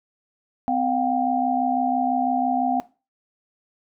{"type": "tone cluster", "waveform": "sine", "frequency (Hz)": [256.1, 714, 780], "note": ["C4", "F5", "G5"], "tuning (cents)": [-37, 38, -9], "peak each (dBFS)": -24, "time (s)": [0.68, 2.8], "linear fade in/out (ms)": 0, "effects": ["noise-tail reverb RT60 0.3 s tail -18 dB re dry"]}